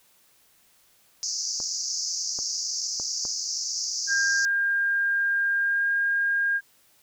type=band-pass noise; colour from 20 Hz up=pink; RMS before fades=-30 dBFS; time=1.23-4.45 s; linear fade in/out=0 ms; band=4800 to 6700 Hz; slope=96 dB/octave
type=clicks; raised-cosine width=1 ms; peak=-26 dBFS; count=4; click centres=1.602 / 2.389 / 2.999 / 3.252 s
type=tone with pitch glide; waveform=sine; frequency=1606 to 1616.2 Hz; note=G6 to G#6; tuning=+41 to -48 cents; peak=-21 dBFS; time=4.07-6.61 s; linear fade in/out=50 ms; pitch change=+11 cents; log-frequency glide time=5.59-5.87 s
effects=white hiss -61 dBFS RMS until 7.02 s